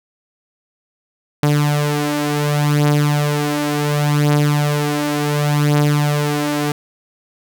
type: beating tone pair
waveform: sawtooth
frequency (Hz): 146.83 / 147.52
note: D3 / D3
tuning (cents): 0 / +8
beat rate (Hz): 0.69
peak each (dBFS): -15 / -12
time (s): 1.43-6.72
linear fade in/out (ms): 2
effects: none